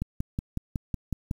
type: click train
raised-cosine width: 5 ms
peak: -16 dBFS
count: 8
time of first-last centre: 0.02-1.312 s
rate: 5.42 Hz
effects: 8-bit